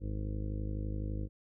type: harmonic tone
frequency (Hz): 51.91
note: G#1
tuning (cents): 0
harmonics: 1 / 2 / 3 / 4 / 5 / 6 / 7 / 8 / 9 / 10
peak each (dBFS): -36 / -38 / -49 / -45 / -53 / -45 / -56 / -56 / -53 / -53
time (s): 0-1.29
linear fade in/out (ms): 50
effects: none